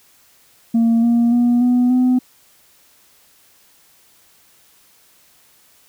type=tone with pitch steps; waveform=sine; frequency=230 / 235.4 / 240.9 / 246.5 / 252.3 Hz; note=A#3 / A#3 / B3 / B3 / B3; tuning=-23 / +17 / -43 / -3 / +37 cents; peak=-9 dBFS; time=0.74-2.19 s; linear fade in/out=10 ms; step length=290 ms; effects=tanh soft clip ceiling -10 dBFS + white hiss -53 dBFS RMS until 5.88 s